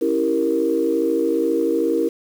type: chord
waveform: sine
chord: C# diminished seventh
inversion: none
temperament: equal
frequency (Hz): 277.2 / 329.6 / 392 / 466.2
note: C#4 / E4 / G4 / Bb4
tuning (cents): 0 / 0 / 0 / 0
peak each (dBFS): -25 / -20 / -25 / -20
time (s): 0.01-2.09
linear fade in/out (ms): 10
effects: tanh soft clip ceiling -6 dBFS + 7-bit